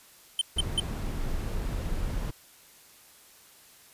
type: tone bursts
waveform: square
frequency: 3091 Hz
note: G7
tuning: 25 cents flat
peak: -23 dBFS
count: 3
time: 0.39-0.799 s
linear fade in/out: 2 ms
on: 23 ms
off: 170 ms
type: noise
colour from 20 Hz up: brown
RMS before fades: -31 dBFS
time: 0.56-2.31 s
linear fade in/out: 10 ms
effects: white hiss -55 dBFS RMS until 3.93 s + resampled to 32000 Hz